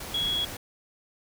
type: tone in noise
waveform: sine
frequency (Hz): 3337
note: G#7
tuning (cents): +8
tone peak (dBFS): -25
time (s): 0.14-0.45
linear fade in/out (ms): 5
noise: pink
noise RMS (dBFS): -38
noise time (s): 0-0.57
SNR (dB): +10
effects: none